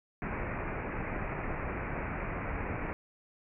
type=low-pass noise; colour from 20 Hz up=pink; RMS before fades=-36 dBFS; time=0.22-2.93 s; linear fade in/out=0 ms; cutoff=2500 Hz; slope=96 dB/octave; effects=none